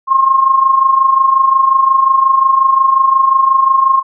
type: tone with amplitude modulation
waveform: sine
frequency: 1069 Hz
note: C6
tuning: 37 cents sharp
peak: -4 dBFS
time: 0.07-4.03 s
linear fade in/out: 50 ms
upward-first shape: sine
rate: 25.6 Hz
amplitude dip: 65%
effects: none